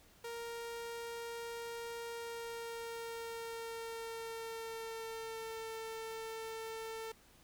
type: tone with pitch glide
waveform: sawtooth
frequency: 466.3 to 447.3 Hz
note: A#4 to A4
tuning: +1 to +28 cents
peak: -38 dBFS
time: 0.24-7.12 s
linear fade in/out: 5 ms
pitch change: -73 cents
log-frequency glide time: 2.13-5.73 s
effects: pink hiss -64 dBFS RMS until 7.43 s